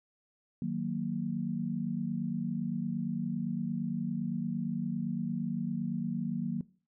sine chord, D# minor, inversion none, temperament equal, 155.56 / 185 / 233.1 Hz, D#3 / F#3 / A#3, 0 / 0 / 0 cents, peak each -37 / -34 / -34 dBFS, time 0.62-6.61 s, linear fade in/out 2 ms, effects noise-tail reverb RT60 0.4 s tail -20 dB re dry

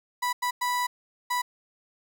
35% pulse tone bursts at uneven times, 985 Hz, B5, 5 cents flat, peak -23 dBFS, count 4, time 0.22-0.33 / 0.42-0.51 / 0.61-0.87 / 1.3-1.42 s, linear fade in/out 10 ms, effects 10-bit

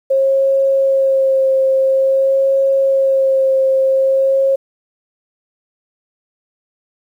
sine tone with vibrato, 537 Hz, C5, 45 cents sharp, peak -10 dBFS, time 0.1-4.56 s, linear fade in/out 10 ms, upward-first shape sine, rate 0.49 Hz, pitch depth 17 cents each way, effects 8-bit

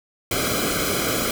pink noise with comb filter, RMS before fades -23 dBFS, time 0.31-1.31 s, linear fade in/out 2 ms, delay 1.1 ms, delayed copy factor -0.85, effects none

